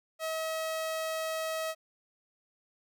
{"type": "tone", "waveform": "sawtooth", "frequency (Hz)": 640, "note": "D#5", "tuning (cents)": 49, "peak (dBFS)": -28, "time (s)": [0.19, 1.75], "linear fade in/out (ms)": 50, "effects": []}